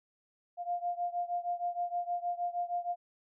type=beating tone pair; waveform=sine; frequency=700 / 706.4 Hz; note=F5 / F5; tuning=+4 / +20 cents; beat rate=6.4 Hz; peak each=-34 / -36 dBFS; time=0.57-2.96 s; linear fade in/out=50 ms; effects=none